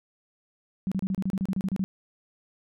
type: tone bursts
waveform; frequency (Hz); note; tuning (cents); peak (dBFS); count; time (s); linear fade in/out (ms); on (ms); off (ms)
sine; 190.6; G3; -48; -24; 13; 0.87-1.84; 0; 46; 31
effects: none